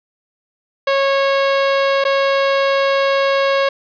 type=tone with dropouts; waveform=sawtooth; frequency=549 Hz; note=C#5; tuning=17 cents flat; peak=-9 dBFS; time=0.87-3.69 s; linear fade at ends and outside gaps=5 ms; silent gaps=2.041-2.05 s; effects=resampled to 11025 Hz + 7-bit